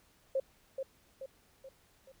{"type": "tone with echo", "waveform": "sine", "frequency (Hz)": 534, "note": "C5", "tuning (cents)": 35, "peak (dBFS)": -28, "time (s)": [0.35, 0.4], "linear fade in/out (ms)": 5, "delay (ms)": 430, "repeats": 4, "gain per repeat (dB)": -6, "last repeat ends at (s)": 2.12, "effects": ["pink hiss -67 dBFS RMS until 2.2 s"]}